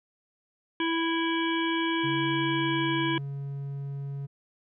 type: harmonic tone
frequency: 329.6 Hz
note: E4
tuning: in tune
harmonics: 1 / 3 / 5 / 7 / 9 / 10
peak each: -27 / -32 / -34 / -35 / -37 / -37 dBFS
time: 0.8-3.18 s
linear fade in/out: 2 ms
type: tone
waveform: triangle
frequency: 139.6 Hz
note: C#3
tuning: 13 cents sharp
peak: -30 dBFS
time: 2.03-4.27 s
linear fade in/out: 20 ms
effects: none